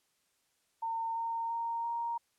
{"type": "tone with pitch steps", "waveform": "sine", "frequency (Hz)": [910, 917.9, 925.9, 934], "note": ["A#5", "A#5", "A#5", "A#5"], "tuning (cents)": [-42, -27, -12, 3], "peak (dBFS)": -32, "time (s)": [0.82, 2.18], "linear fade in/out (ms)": 10, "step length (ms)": 340, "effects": ["white hiss -75 dBFS RMS until 2.38 s", "low-pass 11000 Hz 12 dB/octave"]}